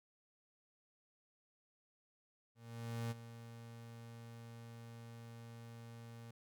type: tone with ADSR envelope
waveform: 35% pulse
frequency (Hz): 116.2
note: A#2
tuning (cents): -5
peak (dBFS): -36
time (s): 2.55-6.31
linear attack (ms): 560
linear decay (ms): 23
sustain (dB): -13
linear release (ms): 4
effects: none